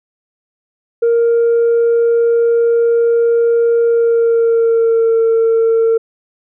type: tone with pitch glide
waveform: sine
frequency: 466.2 to 454 Hz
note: A#4 to A#4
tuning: 0 to -46 cents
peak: -7 dBFS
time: 1.02-5.98 s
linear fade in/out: 10 ms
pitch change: -46 cents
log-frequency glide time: 3.84-5.2 s
effects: tanh soft clip ceiling -7 dBFS